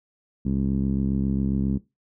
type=tone with low-pass filter; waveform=10% pulse; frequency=67.4 Hz; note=C#2; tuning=48 cents flat; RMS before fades=-24 dBFS; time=0.45-1.78 s; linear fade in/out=10 ms; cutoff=220 Hz; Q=2.1; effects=noise-tail reverb RT60 0.2 s tail -18 dB re dry